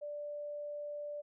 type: tone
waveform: sine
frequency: 587.3 Hz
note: D5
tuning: in tune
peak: -39 dBFS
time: 0.01-1.22 s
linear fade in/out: 20 ms
effects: none